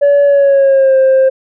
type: tone with pitch glide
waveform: sine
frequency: 570 to 528.8 Hz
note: C#5 to C5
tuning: +48 to +18 cents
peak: -3 dBFS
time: 0.01-1.3 s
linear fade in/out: 20 ms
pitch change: -130 cents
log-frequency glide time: 0.24-0.97 s
effects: tanh soft clip ceiling -4 dBFS